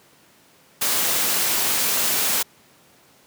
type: noise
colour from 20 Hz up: white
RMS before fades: -21 dBFS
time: 0.81-2.43 s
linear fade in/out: 10 ms
effects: pink hiss -54 dBFS RMS until 3.26 s + high-pass 150 Hz 12 dB/octave